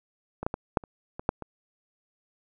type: clicks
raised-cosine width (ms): 1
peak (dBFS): -19 / -12 / -16 / -7 / -29 / -22 / -8 / -23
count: 8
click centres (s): 0.43 / 0.465 / 0.541 / 0.772 / 0.838 / 1.195 / 1.291 / 1.423
effects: none